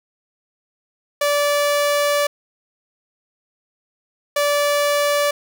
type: tone bursts at uneven times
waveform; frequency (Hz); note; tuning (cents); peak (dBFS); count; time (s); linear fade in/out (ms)
sawtooth; 580; D5; -22; -12; 2; 1.21-2.27 / 4.36-5.31; 5
effects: none

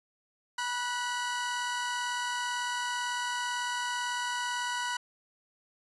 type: tone pair together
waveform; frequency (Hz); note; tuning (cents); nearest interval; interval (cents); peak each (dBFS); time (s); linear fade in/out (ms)
sawtooth; 974 / 1480; B5 / F#6; -24 / 0; perfect fifth; 724; -29 / -31; 0.58-4.97; 5
effects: resampled to 22050 Hz

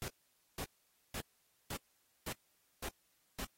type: noise bursts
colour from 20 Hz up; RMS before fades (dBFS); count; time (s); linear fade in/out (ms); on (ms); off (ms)
pink; -42; 7; 0.02-3.447; 0; 61; 500
effects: white hiss -75 dBFS RMS until 3.57 s + AAC 48 kbps

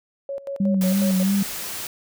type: tone with tremolo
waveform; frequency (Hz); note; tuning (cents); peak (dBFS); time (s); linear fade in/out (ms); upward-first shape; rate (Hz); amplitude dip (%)
sine; 554.4; C#5; 0; -26; 0.29-1.23; 2; square; 5.5; 80
type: tone with vibrato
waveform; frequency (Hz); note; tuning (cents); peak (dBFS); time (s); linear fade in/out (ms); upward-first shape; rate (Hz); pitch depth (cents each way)
sine; 193.1; G3; -26; -17; 0.6-1.43; 5; sine; 3; 61
type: noise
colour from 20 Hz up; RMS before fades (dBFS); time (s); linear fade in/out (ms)
white; -31; 0.81-1.87; 2
effects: none

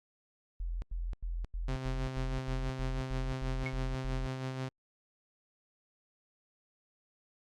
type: tone bursts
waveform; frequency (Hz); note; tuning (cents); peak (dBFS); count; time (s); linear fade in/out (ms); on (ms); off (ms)
sine; 42.41; E1; +50; -33; 12; 0.6-4.263; 0; 220; 93
type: tone with tremolo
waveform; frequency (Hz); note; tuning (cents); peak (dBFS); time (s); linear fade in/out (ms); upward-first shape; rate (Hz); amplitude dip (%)
sawtooth; 130.81; C3; 0; -30; 1.68-4.69; 5; sine; 6.2; 40
type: tone with exponential decay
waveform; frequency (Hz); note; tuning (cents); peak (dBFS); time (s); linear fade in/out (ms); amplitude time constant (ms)
sine; 2194; C#7; -18; -32; 3.66-3.75; 2; 19
effects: low-pass 6000 Hz 12 dB/octave + Opus 48 kbps

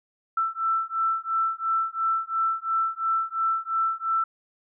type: beating tone pair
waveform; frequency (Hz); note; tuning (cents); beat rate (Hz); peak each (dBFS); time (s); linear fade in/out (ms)
sine; 1330 / 1332.9; E6 / E6; +15 / +19; 2.9; -26 / -26; 0.37-4.24; 5
effects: none

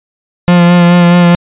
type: tone with vibrato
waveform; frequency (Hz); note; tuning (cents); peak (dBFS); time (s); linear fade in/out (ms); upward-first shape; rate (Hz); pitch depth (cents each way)
45% pulse; 174.61; F3; 0; -3; 0.48-1.35; 0; sine; 4.7; 20
effects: resampled to 8000 Hz

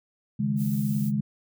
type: chord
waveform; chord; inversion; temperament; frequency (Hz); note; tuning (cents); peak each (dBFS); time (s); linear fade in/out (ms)
sine; C# suspended second; none; just; 138.59 / 155.92 / 207.9; C#3 / D#3 / G#3; 0 / +4 / +2; -28 / -31 / -25; 0.39-1.21; 10
type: noise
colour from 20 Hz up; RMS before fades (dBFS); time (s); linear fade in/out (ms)
violet; -42; 0.56-1.12; 50
effects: none

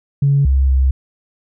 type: tone with pitch steps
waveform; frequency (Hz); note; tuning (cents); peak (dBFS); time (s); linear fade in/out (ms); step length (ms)
sine; 140.4 / 67.3 / 66.2; C#3 / C2 / C2; +22 / +49 / +21; -9; 0.22-0.91; 5; 230
effects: tanh soft clip ceiling -5 dBFS

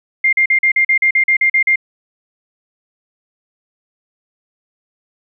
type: tone bursts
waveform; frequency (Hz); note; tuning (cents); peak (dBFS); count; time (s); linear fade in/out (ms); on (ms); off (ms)
sine; 2110; C7; +14; -9; 12; 0.24-1.758; 5; 88; 42
effects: none

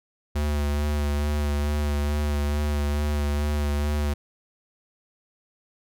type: tone with vibrato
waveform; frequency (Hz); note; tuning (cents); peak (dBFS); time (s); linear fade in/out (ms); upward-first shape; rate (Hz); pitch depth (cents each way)
square; 73.42; D2; 0; -23; 0.35-4.14; 10; sine; 2.3; 22
effects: none

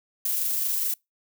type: noise with amplitude modulation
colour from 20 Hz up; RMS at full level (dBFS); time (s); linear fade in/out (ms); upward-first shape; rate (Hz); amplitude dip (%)
violet; -25; 0.25-0.94; 5; sine; 24.9; 25
effects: noise-tail reverb RT60 0.2 s tail -26 dB re dry

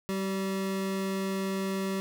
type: tone pair together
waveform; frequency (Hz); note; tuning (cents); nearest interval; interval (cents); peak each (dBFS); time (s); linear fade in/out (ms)
square; 193.47 / 383.6; G3 / G4; -22 / -37; octave; 1185; -31 / -35; 0.09-2; 0
effects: 9-bit

